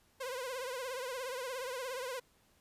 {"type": "tone with vibrato", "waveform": "sawtooth", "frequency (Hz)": 511, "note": "C5", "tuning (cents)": -41, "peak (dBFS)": -34, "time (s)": [0.2, 2.2], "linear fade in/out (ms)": 10, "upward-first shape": "triangle", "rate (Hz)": 17, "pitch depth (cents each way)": 120, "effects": ["pink hiss -69 dBFS RMS until 2.6 s", "resampled to 32000 Hz"]}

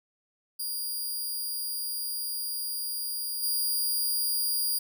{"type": "tone with level steps", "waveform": "10% pulse", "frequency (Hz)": 4821, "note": "D8", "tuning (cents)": 45, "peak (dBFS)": [-24, -19], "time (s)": [0.59, 4.79], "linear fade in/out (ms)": 10, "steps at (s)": 3.42, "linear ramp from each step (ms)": 20, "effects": []}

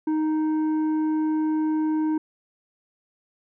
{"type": "tone with tanh clipping", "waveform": "triangle", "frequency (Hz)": 311.1, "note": "D#4", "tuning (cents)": 0, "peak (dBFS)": -22, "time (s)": [0.07, 2.18], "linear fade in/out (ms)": 5, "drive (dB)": 11, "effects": []}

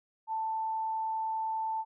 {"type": "tone", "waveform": "sine", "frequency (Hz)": 885, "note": "A5", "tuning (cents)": 10, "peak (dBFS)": -30, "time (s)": [0.27, 1.85], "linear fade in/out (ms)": 50, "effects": []}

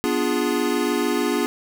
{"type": "chord", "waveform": "square", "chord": "B diminished seventh", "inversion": "none", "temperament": "equal", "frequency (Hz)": [246.9, 293.7, 349.2, 415.3], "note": ["B3", "D4", "F4", "Ab4"], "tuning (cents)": [0, 0, 0, 0], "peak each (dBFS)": -26, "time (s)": [0.04, 1.46], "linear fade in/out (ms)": 0, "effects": []}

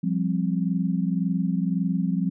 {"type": "chord", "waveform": "sine", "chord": "F suspended second", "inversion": "none", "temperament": "just", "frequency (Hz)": [174.61, 196.44, 261.9], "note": ["F3", "G3", "C4"], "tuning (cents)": [0, 4, 2], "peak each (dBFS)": [-24, -26, -29], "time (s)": [0.03, 2.3], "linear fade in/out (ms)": 10, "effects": []}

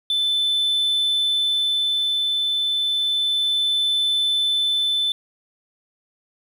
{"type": "tone with tremolo", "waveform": "sine", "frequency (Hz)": 3520, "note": "A7", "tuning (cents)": 0, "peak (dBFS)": -15, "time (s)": [0.1, 5.12], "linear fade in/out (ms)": 2, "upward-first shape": "sine", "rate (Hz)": 0.31, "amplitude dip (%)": 25, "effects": ["tanh soft clip ceiling -16 dBFS", "8-bit"]}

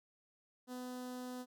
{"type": "tone with notch filter", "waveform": "sawtooth", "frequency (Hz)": 250.6, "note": "B3", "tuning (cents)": 25, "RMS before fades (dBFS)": -45, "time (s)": [0.67, 1.46], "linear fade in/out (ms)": 50, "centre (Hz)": 2300, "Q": 1.2, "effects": []}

